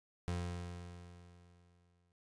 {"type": "tone with exponential decay", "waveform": "30% pulse", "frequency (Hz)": 87.7, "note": "F2", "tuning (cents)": 8, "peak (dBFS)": -32, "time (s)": [0.28, 2.12], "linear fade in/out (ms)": 0, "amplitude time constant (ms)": 400, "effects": ["resampled to 22050 Hz"]}